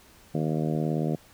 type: harmonic tone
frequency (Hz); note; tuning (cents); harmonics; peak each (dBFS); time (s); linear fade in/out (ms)
78; D#2; +5; 2 / 3 / 4 / 5 / 6 / 7 / 8 / 9; -27 / -31 / -33 / -35 / -37 / -38 / -39 / -40; 0.34-1.16; 10
effects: pink hiss -55 dBFS RMS until 1.33 s